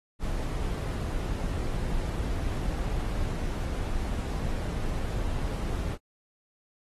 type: noise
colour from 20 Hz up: brown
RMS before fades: -30 dBFS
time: 0.19-5.98 s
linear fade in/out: 50 ms
effects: AAC 32 kbps